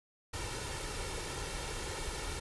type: noise with comb filter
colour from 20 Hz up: pink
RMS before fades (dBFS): -39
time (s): 0.33-2.4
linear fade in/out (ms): 10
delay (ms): 2.2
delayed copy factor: +0.6
effects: resampled to 24000 Hz